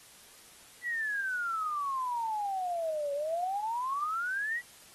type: exponential two-way sweep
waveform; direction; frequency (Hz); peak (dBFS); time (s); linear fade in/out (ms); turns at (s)
sine; down then up; 1975.5 to 559 to 1975.5; -30; 0.82-4.62; 50; 3.13
effects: white hiss -55 dBFS RMS until 4.94 s + AAC 32 kbps